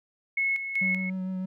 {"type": "tone with tremolo", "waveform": "sine", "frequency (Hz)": 2186, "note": "C#7", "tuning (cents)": -25, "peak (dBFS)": -23, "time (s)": [0.37, 1.1], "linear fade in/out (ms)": 5, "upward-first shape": "square", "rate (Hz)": 2.6, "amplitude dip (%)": 60}
{"type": "tone with vibrato", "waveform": "triangle", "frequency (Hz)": 186.7, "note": "F#3", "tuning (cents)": 16, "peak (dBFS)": -27, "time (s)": [0.81, 1.46], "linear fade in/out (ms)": 10, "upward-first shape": "triangle", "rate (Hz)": 6.6, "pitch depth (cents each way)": 18}
{"effects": []}